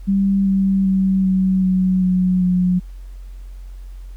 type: tone with pitch steps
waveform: sine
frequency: 196 / 193.41 / 190.86 / 188.34 / 185.86 / 183.4 / 180.98 Hz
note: G3 / G3 / G3 / F#3 / F#3 / F#3 / F#3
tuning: 0 / -23 / -46 / +31 / +8 / -15 / -38 cents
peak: -13 dBFS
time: 0.07-2.8 s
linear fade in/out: 20 ms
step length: 390 ms
effects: added 45 Hz sine -31 dBFS peak until 4.16 s + pink hiss -56 dBFS RMS until 4.16 s